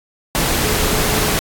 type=tone in noise; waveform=sine; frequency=428.1 Hz; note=A4; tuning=47 cents flat; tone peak=-25 dBFS; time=0.65-1.34 s; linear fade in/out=0 ms; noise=pink; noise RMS=-17 dBFS; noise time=0.35-1.39 s; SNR=-11 dB; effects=AAC 64 kbps